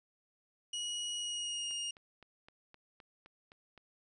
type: tone with pitch glide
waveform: sawtooth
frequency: 2905 to 2850 Hz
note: F#7 to F7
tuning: -32 to +34 cents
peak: -33 dBFS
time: 0.73-1.91 s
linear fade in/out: 5 ms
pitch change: -34 cents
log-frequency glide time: 1.17-1.71 s
type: click train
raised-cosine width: 0.3 ms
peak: -39 dBFS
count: 9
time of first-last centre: 1.71-3.777 s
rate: 3.87 Hz
effects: resampled to 22050 Hz